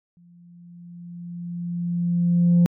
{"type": "tone with exponential growth", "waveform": "sine", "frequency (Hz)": 173.4, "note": "F3", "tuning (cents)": -12, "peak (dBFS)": -10, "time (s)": [0.17, 2.66], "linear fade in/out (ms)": 0, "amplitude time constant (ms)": 540, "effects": ["tanh soft clip ceiling -11 dBFS"]}